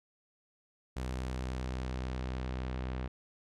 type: tone with low-pass filter sweep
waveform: sawtooth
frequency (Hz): 63.6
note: C2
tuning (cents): -48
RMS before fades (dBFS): -37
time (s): 0.96-3.08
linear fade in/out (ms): 10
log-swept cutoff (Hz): 10000 to 3000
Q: 0.78
effects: none